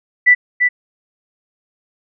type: tone with echo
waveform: sine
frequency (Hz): 1975.5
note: B6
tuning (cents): 0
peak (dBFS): -5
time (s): 0.26-0.35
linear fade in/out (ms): 20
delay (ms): 340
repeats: 1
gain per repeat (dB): -5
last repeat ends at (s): 0.69
effects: none